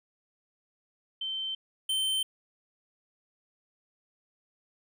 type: tone pair in turn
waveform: sine / square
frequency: 3100 / 3100 Hz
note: G7 / G7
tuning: -20 / -20 cents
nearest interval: unison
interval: 0 cents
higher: neither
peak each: -31 / -27 dBFS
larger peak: second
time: 1.21-1.55 / 1.89-2.23 s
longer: neither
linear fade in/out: 5 ms
effects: none